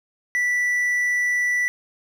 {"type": "tone", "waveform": "triangle", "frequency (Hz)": 1966, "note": "B6", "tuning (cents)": -8, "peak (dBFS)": -17, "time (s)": [0.35, 1.68], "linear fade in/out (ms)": 0, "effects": []}